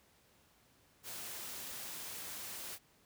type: noise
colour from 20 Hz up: white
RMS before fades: -45 dBFS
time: 1.03-2.79 s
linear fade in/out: 50 ms
effects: pink hiss -68 dBFS RMS until 3.05 s + high-pass 60 Hz 12 dB/octave